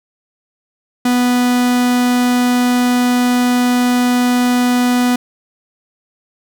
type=tone; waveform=45% pulse; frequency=246.6 Hz; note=B3; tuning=2 cents flat; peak=-11 dBFS; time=1.05-5.16 s; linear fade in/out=5 ms; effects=none